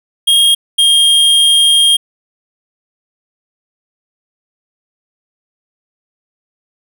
square tone pair in turn, 3247 / 3226 Hz, G#7 / G7, -40 / +49 cents, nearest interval unison, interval 11 cents, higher first, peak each -7 dBFS, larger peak neither, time 0.27-0.55 / 0.78-1.97 s, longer second, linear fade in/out 10 ms, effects none

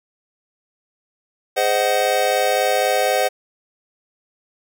square chord, Ab dominant seventh, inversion none, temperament just, 415.3 / 519.1 / 623 / 747.5 Hz, Ab4 / C5 / Eb5 / Gb5, 0 / -14 / +2 / +17 cents, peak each -27 / -21 / -23 / -21 dBFS, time 1.56-3.29 s, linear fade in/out 20 ms, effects none

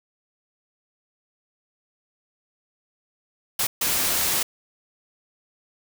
white noise bursts at uneven times, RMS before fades -23 dBFS, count 2, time 3.59-3.67 / 3.81-4.43 s, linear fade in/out 5 ms, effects none

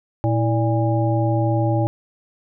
harmonic tone with a mistuned harmonic, 116.54 Hz, A#2, in tune, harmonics 1 / 3 / 5 / 7, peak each -18 / -23 / -25 / -26 dBFS, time 0.24-1.87 s, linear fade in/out 0 ms, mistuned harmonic 3, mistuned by -120 cents, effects none

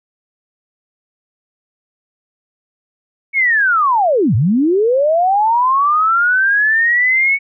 sine linear two-way sweep, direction down then up, 2236 to 96.8 to 2236 Hz, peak -10 dBFS, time 3.33-7.39 s, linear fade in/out 50 ms, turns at 4.35 s, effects none

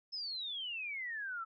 sine exponential sweep, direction down, 5274 to 1300 Hz, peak -38 dBFS, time 0.12-1.45 s, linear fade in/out 20 ms, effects none

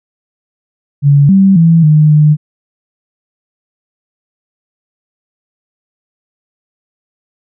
sine tone with pitch steps, 142.4 / 193.6 / 165.2 / 152.6 / 151 Hz, C#3 / G3 / E3 / D#3 / D3, +47 / -21 / +4 / -33 / +48 cents, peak -3 dBFS, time 1.02-2.37 s, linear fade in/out 50 ms, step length 270 ms, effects none

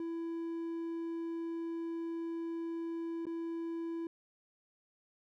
triangle tone with dropouts, 332.7 Hz, E4, 16 cents sharp, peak -34 dBFS, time 0-4.07 s, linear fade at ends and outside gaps 2 ms, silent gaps 3.255-3.267 s, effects none

